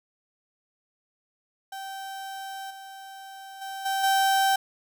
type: tone with level steps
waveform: 35% pulse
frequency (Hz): 777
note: G5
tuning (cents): -16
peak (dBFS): -33 / -39 / -32 / -23 / -18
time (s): 1.72-4.56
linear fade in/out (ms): 5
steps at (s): 2.7 / 3.61 / 3.85 / 4.03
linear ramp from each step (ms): 10
effects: none